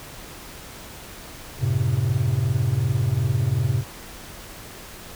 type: chord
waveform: triangle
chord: F# diminished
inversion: none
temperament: equal with one note detuned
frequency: 92.5 / 110 / 132.72 Hz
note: F#2 / A2 / C3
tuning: 0 / 0 / +25 cents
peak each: -25 / -21 / -20 dBFS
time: 1.59-3.84 s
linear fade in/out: 50 ms
effects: pink hiss -40 dBFS RMS until 5.15 s